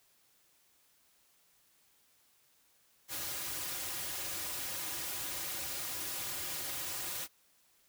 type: noise with comb filter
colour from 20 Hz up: white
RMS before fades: -39 dBFS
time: 3.08-7.28 s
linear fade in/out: 50 ms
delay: 4.5 ms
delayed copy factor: -0.9
effects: white hiss -69 dBFS RMS until 7.88 s